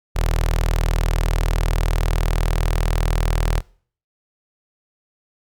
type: tone with notch filter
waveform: sawtooth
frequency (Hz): 40.09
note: E1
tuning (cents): -47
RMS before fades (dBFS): -19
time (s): 0.15-3.61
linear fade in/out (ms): 20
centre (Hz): 240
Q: 0.9
effects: noise-tail reverb RT60 0.5 s tail -23 dB re dry + Opus 48 kbps